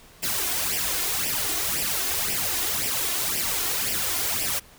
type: noise with flanger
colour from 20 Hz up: white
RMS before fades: -26 dBFS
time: 0.22-4.6 s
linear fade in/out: 20 ms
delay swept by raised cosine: 0.37 to 2.87 ms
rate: 1.9 Hz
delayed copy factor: +0.7
effects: pink hiss -51 dBFS RMS until 4.78 s